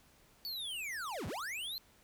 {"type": "linear two-way sweep", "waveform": "square", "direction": "down then up", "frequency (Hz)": [4568, 60.3, 4256], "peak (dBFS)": -39, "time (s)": [0.45, 1.78], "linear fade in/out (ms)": 0, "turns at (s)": 1.27, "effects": ["pink hiss -65 dBFS RMS until 2.03 s"]}